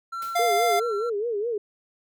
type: tone with tremolo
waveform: triangle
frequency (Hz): 1355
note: E6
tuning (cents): +47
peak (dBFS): -27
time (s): 0.12-1.1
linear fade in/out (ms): 10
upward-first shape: sine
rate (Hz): 1.9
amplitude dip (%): 30
type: noise with exponential decay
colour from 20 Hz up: white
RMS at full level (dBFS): -41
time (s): 0.22-0.6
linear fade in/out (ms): 1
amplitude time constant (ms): 82
type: tone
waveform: square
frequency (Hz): 698.5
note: F5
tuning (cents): 0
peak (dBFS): -21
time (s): 0.35-0.8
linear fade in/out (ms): 10
type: tone with vibrato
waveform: sine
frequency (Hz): 440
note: A4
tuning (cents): 0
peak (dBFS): -24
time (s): 0.39-1.58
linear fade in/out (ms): 5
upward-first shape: sine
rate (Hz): 4.8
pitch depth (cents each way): 160
effects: none